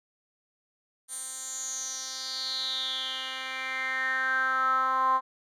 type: tone with band-pass filter sweep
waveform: 10% pulse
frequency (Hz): 261.6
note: C4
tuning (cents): 0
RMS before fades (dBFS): -30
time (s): 1.08-5.21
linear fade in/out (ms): 50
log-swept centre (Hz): 9200 to 1000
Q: 7.1
effects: none